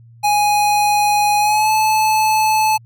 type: tone with pitch glide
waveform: square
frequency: 830.6 to 866.9 Hz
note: G#5 to A5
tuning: 0 to -26 cents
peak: -13 dBFS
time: 0.23-2.78 s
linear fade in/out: 20 ms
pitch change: +74 cents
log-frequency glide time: 1.38-1.71 s
effects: added 116 Hz sine -41 dBFS peak until 2.85 s